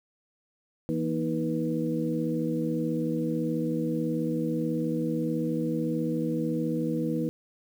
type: tone cluster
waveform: sine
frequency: 163.9 / 237.8 / 316.2 / 486.9 Hz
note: E3 / A#3 / D#4 / B4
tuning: -10 / +35 / +28 / -25 cents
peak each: -31 / -31 / -30 / -33 dBFS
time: 0.89-7.29 s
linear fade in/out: 0 ms
effects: 9-bit